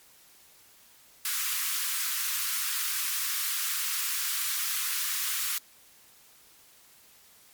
white high-pass noise, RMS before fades -30 dBFS, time 1.25-5.58 s, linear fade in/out 2 ms, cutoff 1100 Hz, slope 48 dB/octave, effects white hiss -57 dBFS RMS until 7.53 s + MP3 96 kbps

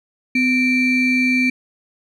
triangle ring-modulated tone, 1046.5 Hz, C6, in tune, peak -9 dBFS, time 0.35-1.5 s, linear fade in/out 5 ms, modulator 1300 Hz, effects none

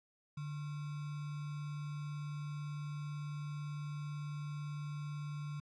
sine tone with sample-and-hold, 147 Hz, D3, 2 cents sharp, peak -39 dBFS, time 0.37-5.6 s, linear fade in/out 5 ms, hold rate 1225 Hz, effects low-pass 6000 Hz 12 dB/octave

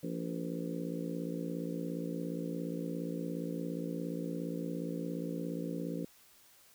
harmonic tone with a mistuned harmonic, 57.2 Hz, A#1, 32 cents flat, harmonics 3 / 4 / 5 / 6 / 7 / 8 / 9, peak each -39 / -44 / -40 / -47 / -47 / -46 / -46 dBFS, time 0.03-6.05 s, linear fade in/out 5 ms, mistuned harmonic 8, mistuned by +46 cents, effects white hiss -62 dBFS RMS until 6.74 s

